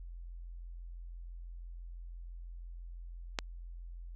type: click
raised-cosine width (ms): 0.2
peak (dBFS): -14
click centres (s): 3.388
effects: added 43 Hz sine -43 dBFS peak until 4.15 s